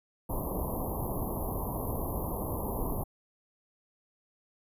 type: band-stop noise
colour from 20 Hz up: pink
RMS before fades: -33 dBFS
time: 0.29-3.04 s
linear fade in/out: 10 ms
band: 1100 to 11000 Hz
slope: 96 dB/octave
effects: resampled to 32000 Hz